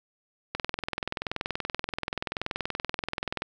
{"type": "click train", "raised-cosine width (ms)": 0.3, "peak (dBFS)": -13, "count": 61, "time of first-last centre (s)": [0.55, 3.421], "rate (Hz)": 20.9, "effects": []}